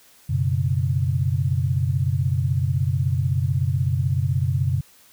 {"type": "chord", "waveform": "sine", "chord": "F# suspended fourth", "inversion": "none", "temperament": "equal with one note detuned", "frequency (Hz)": [92.5, 123.47, 139.64], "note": ["F#2", "B2", "C#3"], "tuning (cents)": [0, 0, 13], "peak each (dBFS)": -23, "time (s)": [0.29, 4.81], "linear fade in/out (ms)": 10, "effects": ["white hiss -53 dBFS RMS until 5.12 s"]}